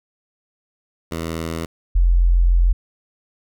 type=tone pair in turn; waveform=10% pulse / sine; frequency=82 / 43.44 Hz; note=E2 / F1; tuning=-9 / -8 cents; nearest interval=major seventh; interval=1099 cents; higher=first; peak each=-16 / -11 dBFS; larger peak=second; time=1.11-1.66 / 1.95-2.73 s; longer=second; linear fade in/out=10 ms; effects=none